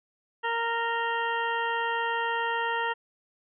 harmonic tone with a mistuned harmonic, 463.6 Hz, A#4, 10 cents flat, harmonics 1 / 2 / 3 / 4 / 6 / 7, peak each -34 / -29 / -34 / -32 / -38 / -42 dBFS, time 0.43-2.94 s, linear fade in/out 20 ms, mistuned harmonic 7, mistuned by -34 cents, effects none

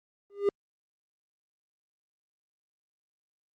triangle tone with exponential growth, 403.2 Hz, G4, 49 cents sharp, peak -16 dBFS, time 0.3-0.49 s, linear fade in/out 2 ms, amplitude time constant 41 ms, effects Opus 24 kbps

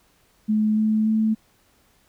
sine tone with pitch steps, 214.6 / 216.7 / 218.9 Hz, A3 / A3 / A3, -43 / -26 / -9 cents, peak -17 dBFS, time 0.48-1.35 s, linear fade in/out 20 ms, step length 290 ms, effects pink hiss -61 dBFS RMS until 2.08 s

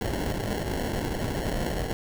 pink noise with sample-and-hold, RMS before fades -29 dBFS, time 0.01-1.93 s, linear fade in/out 2 ms, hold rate 1225 Hz, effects none

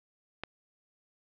click, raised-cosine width 0.3 ms, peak -19 dBFS, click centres 0.436 s, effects low-pass 4000 Hz 12 dB/octave

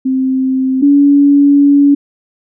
sine tone pair in turn, 262 / 284 Hz, C4 / C#4, +2 / +42 cents, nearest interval minor second, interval 140 cents, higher second, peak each -10 / -4 dBFS, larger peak second, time 0.05-0.82 / 0.82-1.95 s, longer second, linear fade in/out 10 ms, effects none

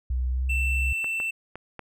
sine tone with pitch glide, 62.9 to 66.64 Hz, B1 to C2, +32 to +32 cents, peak -23 dBFS, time 0.1-0.93 s, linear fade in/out 5 ms, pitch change +100 cents, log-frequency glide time 0.3-0.61 s
triangle tone, 2674 Hz, E7, 24 cents sharp, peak -24 dBFS, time 0.49-1.31 s, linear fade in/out 10 ms
clicks, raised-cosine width 0.5 ms, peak -22 dBFS, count 4, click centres 1.044 / 1.201 / 1.556 / 1.793 s
effects none

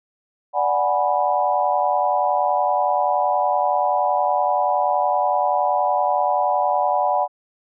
sine chord, G# half-diminished seventh, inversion second, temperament equal with one note detuned, 587.3 / 740 / 830.6 / 984.9 Hz, D5 / F#5 / G#5 / B5, 0 / 0 / 0 / -5 cents, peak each -23 / -20 / -23 / -23 dBFS, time 0.53-7.28 s, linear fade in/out 50 ms, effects none

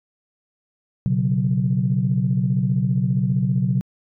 sine chord, B suspended second, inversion none, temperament equal, 123.47 / 138.59 / 185 Hz, B2 / C#3 / F#3, 0 / 0 / 0 cents, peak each -21 dBFS, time 1.06-3.81 s, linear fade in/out 0 ms, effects tanh soft clip ceiling -8 dBFS

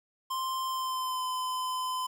square tone with pitch glide, 1046.5 to 1020.2 Hz, C6 to C6, 0 to -44 cents, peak -31 dBFS, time 0.3-2.07 s, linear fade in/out 10 ms, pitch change -44 cents, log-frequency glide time 0.67-1.24 s, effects 10-bit

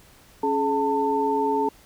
sine tone cluster, 277.2 / 424.6 / 894 Hz, C#4 / G#4 / A5, 0 / +38 / +27 cents, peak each -27 / -24 / -23 dBFS, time 0.43-1.69 s, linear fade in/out 5 ms, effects pink hiss -53 dBFS RMS until 1.85 s

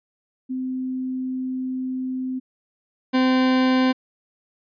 sine / 40% pulse tone pair in turn, 257.9 / 257.9 Hz, C4 / C4, -25 / -25 cents, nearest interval unison, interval 0 cents, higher neither, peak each -24 / -15 dBFS, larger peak second, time 0.49-2.4 / 3.13-3.93 s, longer first, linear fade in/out 20 ms, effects resampled to 11025 Hz

